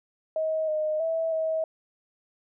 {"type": "tone with pitch steps", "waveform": "sine", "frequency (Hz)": [633, 617, 652, 640], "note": ["D#5", "D#5", "E5", "D#5"], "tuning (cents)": [30, -15, -19, 49], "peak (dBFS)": -24, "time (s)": [0.36, 1.64], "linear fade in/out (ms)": 2, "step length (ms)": 320, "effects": []}